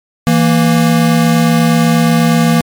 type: tone pair together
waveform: square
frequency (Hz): 164.83 / 233.1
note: E3 / A#3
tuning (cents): 0 / 0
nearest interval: tritone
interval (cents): 600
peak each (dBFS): -11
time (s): 0.27-2.61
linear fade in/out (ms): 0
effects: MP3 96 kbps